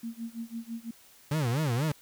sine tone with tremolo, 230 Hz, A#3, 23 cents flat, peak -32 dBFS, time 0.03-0.91 s, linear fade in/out 5 ms, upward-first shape sine, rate 6 Hz, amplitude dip 95%
40% pulse tone with vibrato, 135.8 Hz, C#3, 35 cents flat, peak -25 dBFS, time 1.31-1.92 s, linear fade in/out 5 ms, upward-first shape sine, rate 4.1 Hz, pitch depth 280 cents each way
effects white hiss -57 dBFS RMS until 2.01 s

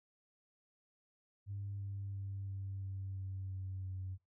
sine tone with pitch steps, 100 / 99.08 / 98.17 / 97.27 / 96.37 / 95.48 / 94.61 / 93.74 Hz, G2 / G2 / G2 / G2 / G2 / G2 / F#2 / F#2, +35 / +19 / +3 / -13 / -29 / -45 / +39 / +23 cents, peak -39 dBFS, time 1.46-4.18 s, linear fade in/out 50 ms, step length 340 ms, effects noise-tail reverb RT60 0.2 s tail -19 dB re dry + tanh soft clip ceiling -35 dBFS

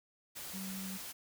sine tone in noise, 191.2 Hz, G3, 43 cents flat, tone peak -41 dBFS, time 0.53-0.98 s, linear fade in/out 20 ms, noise white, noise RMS -45 dBFS, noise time 0.35-1.13 s, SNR +1 dB, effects none

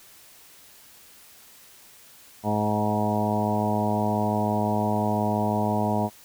harmonic tone with a mistuned harmonic, 105.8 Hz, G#2, 33 cents sharp, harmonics 1 / 2 / 3 / 4 / 5 / 6 / 7 / 8 / 9, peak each -29 / -26 / -34 / -33 / -36 / -30 / -30 / -33 / -31 dBFS, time 2.43-6.1 s, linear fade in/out 50 ms, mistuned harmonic 7, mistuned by -16 cents, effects white hiss -51 dBFS RMS until 6.24 s

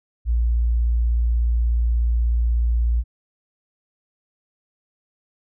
sine tone, 58.27 Hz, A#1, in tune, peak -16 dBFS, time 0.25-3.04 s, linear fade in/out 50 ms, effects none

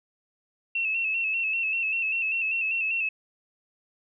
sine tone with vibrato, 2654 Hz, E7, 11 cents sharp, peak -24 dBFS, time 0.75-3.09 s, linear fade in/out 5 ms, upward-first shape square, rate 5.1 Hz, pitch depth 41 cents each way, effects none

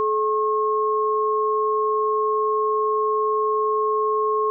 sine tone pair together, 429.4 / 1081 Hz, A4 / C#6, -42 / -44 cents, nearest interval octave + major third, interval 1598 cents, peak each -21 dBFS, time 0-4.5 s, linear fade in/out 0 ms, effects none

